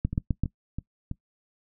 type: two click trains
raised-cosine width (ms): 5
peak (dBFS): -12 / -19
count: 4 / 4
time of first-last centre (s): 0.05-0.436 / 0.13-1.114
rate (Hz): 7.77 / 3.05
effects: noise-tail reverb RT60 0.1 s tail -21 dB re dry